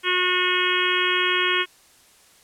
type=harmonic tone; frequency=363.2 Hz; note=F#4; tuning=32 cents flat; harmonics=1 / 3 / 4 / 5 / 6 / 7 / 8 / 9; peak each=-27 / -27 / -27 / -27 / -27 / -27 / -27 / -27 dBFS; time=0.03-1.66 s; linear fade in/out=50 ms; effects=white hiss -54 dBFS RMS until 2.43 s + low-pass 11000 Hz 12 dB/octave